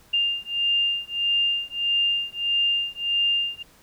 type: beating tone pair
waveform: sine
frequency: 2801 / 2802.6 Hz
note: F7 / F7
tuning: +4 / +5 cents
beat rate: 1.6 Hz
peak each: -24 dBFS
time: 0.13-3.63 s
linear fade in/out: 10 ms
effects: pink hiss -55 dBFS RMS until 3.82 s